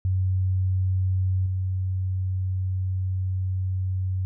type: tone with level steps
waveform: sine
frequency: 93.5 Hz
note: F#2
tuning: 19 cents sharp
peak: -20 / -23 dBFS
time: 0.05-4.25 s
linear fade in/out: 0 ms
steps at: 1.46 s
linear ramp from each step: 2 ms
effects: none